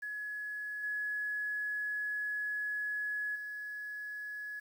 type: tone with level steps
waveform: sine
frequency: 1691 Hz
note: G#6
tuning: 31 cents sharp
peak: -37 / -33 / -39 dBFS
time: 0.02-4.6 s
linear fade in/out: 10 ms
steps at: 0.83 / 3.35 s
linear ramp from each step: 10 ms
effects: 10-bit